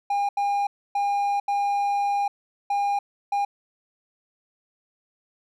triangle tone bursts at uneven times, 808 Hz, G#5, 48 cents flat, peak -19 dBFS, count 6, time 0.1-0.29 / 0.37-0.67 / 0.95-1.4 / 1.48-2.28 / 2.7-2.99 / 3.32-3.45 s, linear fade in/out 5 ms, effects none

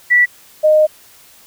sine tone pair in turn, 1956 / 616.1 Hz, B6 / D#5, -17 / -17 cents, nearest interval octave + minor sixth, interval 2000 cents, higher first, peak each -7 dBFS, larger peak neither, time 0.1-0.26 / 0.63-0.87 s, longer second, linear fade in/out 20 ms, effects white hiss -45 dBFS RMS until 1.46 s

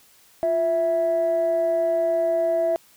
sine tone pair together, 349.2 / 659.2 Hz, F4 / E5, 0 / 0 cents, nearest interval major seventh, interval 1100 cents, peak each -27 / -18 dBFS, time 0.43-2.76 s, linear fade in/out 0 ms, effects tanh soft clip ceiling -14 dBFS + white hiss -55 dBFS RMS until 2.96 s

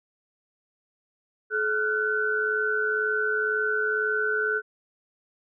sine tone cluster, 429.2 / 1399 / 1501 Hz, A4 / F6 / F#6, -43 / +3 / +24 cents, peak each -28 / -30 / -25 dBFS, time 1.5-4.62 s, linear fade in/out 50 ms, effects none

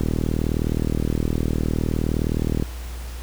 click train, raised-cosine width 3 ms, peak -9 dBFS, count 104, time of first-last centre 0.01-2.624 s, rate 39.4 Hz, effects added 60 Hz sine -30 dBFS peak until 3.22 s + pink hiss -41 dBFS RMS until 3.22 s

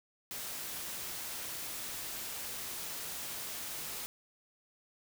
white noise, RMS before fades -41 dBFS, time 0.31-4.06 s, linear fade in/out 0 ms, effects none

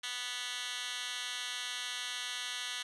10% pulse tone with high-pass filter, 246.9 Hz, B3, in tune, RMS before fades -39 dBFS, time 0.03-2.83 s, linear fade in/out 10 ms, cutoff 2500 Hz, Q 2.9, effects resampled to 24000 Hz

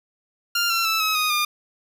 15% pulse tone with pitch steps, 1396.9 / 1357.1 / 1318.5 / 1281 / 1244.5 / 1209.1 Hz, F6 / E6 / E6 / E6 / D#6 / D#6, 0 / +50 / 0 / -50 / 0 / -50 cents, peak -13 dBFS, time 0.55-1.45 s, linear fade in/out 5 ms, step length 150 ms, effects none

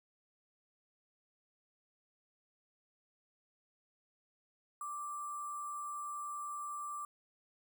sine tone with sample-and-hold, 1174.7 Hz, D6, in tune, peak -39 dBFS, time 4.81-7.05 s, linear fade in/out 2 ms, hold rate 8820 Hz, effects none

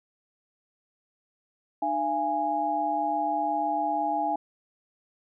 sine tone cluster, 302.9 / 682 / 828 Hz, D#4 / F5 / G#5, -46 / -41 / -5 cents, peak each -33 / -30 / -26 dBFS, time 1.82-4.36 s, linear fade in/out 5 ms, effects none

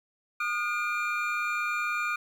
triangle tone cluster, 1226 / 1436 / 2392 Hz, D#6 / F6 / D7, -26 / +48 / +31 cents, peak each -30 dBFS, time 0.4-2.16 s, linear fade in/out 5 ms, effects 10-bit

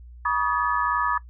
sine tone cluster, 969 / 1140 / 1243 / 1713 Hz, B5 / C#6 / D#6 / A6, -33 / +48 / -2 / -47 cents, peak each -26 dBFS, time 0.25-1.18 s, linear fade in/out 5 ms, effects noise-tail reverb RT60 0.1 s tail -20 dB re dry + added 60 Hz sine -41 dBFS peak until 1.29 s

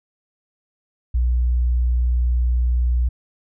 sine tone, 60.8 Hz, B1, 26 cents flat, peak -14 dBFS, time 1.14-3.09 s, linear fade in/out 10 ms, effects tanh soft clip ceiling -12 dBFS

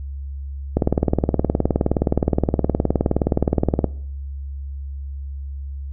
click train, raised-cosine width 2 ms, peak -3 dBFS, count 60, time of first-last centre 0.77-3.843 s, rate 19.2 Hz, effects noise-tail reverb RT60 0.6 s tail -20 dB re dry + added 69 Hz sine -27 dBFS peak until 5.92 s

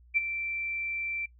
sine tone with ADSR envelope, 2344 Hz, D7, 4 cents flat, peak -20 dBFS, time 0.14-1.26 s, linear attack 30 ms, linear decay 21 ms, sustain -11 dB, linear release 8 ms, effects noise-tail reverb RT60 0.1 s tail -22 dB re dry + added 60 Hz sine -54 dBFS peak until 1.39 s

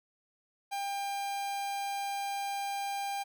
45% pulse tone, 798 Hz, G5, 31 cents sharp, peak -33 dBFS, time 0.71-3.24 s, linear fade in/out 20 ms, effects none

